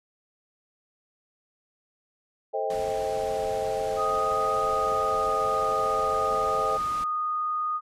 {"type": "chord", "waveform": "sine", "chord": "A half-diminished seventh", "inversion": "none", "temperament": "just", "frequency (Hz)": [440, 528, 633.6, 792], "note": ["A4", "C5", "Eb5", "G5"], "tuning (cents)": [0, 16, 31, 18], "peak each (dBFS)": -31, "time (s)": [2.53, 6.78], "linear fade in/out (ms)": 20}
{"type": "noise", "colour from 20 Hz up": "pink", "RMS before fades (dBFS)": -41, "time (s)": [2.7, 7.04], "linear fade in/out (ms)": 2}
{"type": "tone with pitch glide", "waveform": "sine", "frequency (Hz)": [1244.5, 1234.5], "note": ["D#6", "D#6"], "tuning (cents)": [0, -14], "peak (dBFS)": -25, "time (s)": [3.96, 7.81], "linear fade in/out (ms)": 50, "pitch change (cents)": -14, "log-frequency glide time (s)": [4.53, 5.59]}
{"effects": ["low-pass 10000 Hz 12 dB/octave"]}